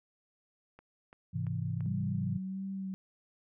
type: click train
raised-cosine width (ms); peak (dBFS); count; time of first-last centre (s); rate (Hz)
0.5; -38; 4; 0.79-1.807; 2.95
type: chord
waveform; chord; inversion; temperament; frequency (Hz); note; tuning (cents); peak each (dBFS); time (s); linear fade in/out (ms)
sine; Ab augmented; none; equal; 103.83 / 130.81 / 164.81; Ab2 / C3 / E3; 0 / 0 / 0; -36; 1.33-2.38; 20
type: tone with vibrato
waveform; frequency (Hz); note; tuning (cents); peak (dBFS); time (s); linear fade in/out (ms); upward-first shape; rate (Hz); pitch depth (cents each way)
sine; 190.8; G3; -47; -35; 1.86-2.94; 0; sine; 1.5; 28
effects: none